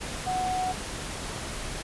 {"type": "tone in noise", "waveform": "sine", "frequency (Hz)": 740, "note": "F#5", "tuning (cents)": 0, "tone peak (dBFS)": -26, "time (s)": [0.26, 0.73], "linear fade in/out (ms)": 20, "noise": "pink", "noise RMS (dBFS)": -35, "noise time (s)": [0, 1.83], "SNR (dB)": 6, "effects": ["resampled to 24000 Hz"]}